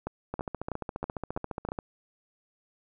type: two click trains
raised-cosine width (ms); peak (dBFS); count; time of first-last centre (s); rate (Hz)
1; -19 / -18; 22 / 6; 0.34-1.788 / 0.07-1.688; 14.5 / 3.09
effects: none